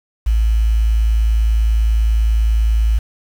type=tone with quantisation; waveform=sine; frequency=55 Hz; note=A1; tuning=in tune; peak=-11 dBFS; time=0.26-2.99 s; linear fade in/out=10 ms; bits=6; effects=none